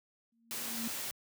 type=tone with exponential growth; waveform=sine; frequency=230 Hz; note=A#3; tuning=23 cents flat; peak=-34 dBFS; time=0.32-0.88 s; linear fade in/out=5 ms; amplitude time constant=120 ms
type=noise; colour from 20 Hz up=white; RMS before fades=-39 dBFS; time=0.51-1.11 s; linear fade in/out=0 ms
effects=high-pass 100 Hz 12 dB/octave